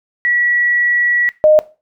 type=tone pair in turn; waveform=sine; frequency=1935 / 614.3 Hz; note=B6 / D#5; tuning=-36 / -22 cents; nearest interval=octave + minor sixth; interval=1986 cents; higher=first; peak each=-12 / -5 dBFS; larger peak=second; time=0.25-1.29 / 1.44-1.59 s; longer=first; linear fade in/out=0 ms; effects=noise-tail reverb RT60 0.3 s tail -18 dB re dry